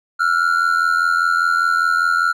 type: ring-modulated tone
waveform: triangle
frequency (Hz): 1393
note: F6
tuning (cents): -5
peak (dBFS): -9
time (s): 0.19-2.33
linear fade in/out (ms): 20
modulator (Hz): 42.5
effects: none